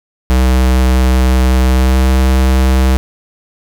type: tone with pitch glide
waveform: square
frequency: 63.9 to 65.02 Hz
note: C2 to C2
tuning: -40 to -10 cents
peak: -8 dBFS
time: 0.3-2.97 s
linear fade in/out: 0 ms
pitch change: +30 cents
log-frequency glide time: 1.55-2.13 s
effects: none